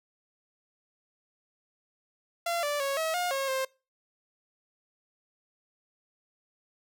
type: tone with pitch steps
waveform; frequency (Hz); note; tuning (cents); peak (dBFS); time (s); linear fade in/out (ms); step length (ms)
sawtooth; 684 / 584 / 552 / 642 / 713 / 543 / 528; F5 / D5 / C#5 / E5 / F5 / C#5 / C5; -36 / -10 / -7 / -46 / +36 / -36 / +16; -24; 2.46-3.65; 5; 170
effects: noise-tail reverb RT60 0.3 s tail -24 dB re dry

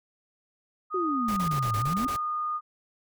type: tone with pitch glide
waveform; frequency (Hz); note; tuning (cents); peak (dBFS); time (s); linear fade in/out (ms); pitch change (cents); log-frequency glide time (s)
sine; 1242 to 1225.6; D#6 to D#6; -3 to -27; -27; 0.9-2.61; 50; -24; 1.06-1.6
type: exponential two-way sweep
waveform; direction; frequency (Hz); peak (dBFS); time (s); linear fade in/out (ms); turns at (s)
sine; down then up; 385.8 to 102.2 to 277.9; -27; 0.94-2.07; 5; 1.77
type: noise bursts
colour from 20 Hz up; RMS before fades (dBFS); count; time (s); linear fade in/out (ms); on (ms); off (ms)
pink; -37; 8; 1.28-2.166; 5; 88; 26
effects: none

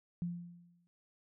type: tone with exponential decay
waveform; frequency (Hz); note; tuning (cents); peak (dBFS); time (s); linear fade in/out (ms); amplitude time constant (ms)
sine; 173.5; F3; -11; -32; 0.22-0.87; 0; 140
effects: none

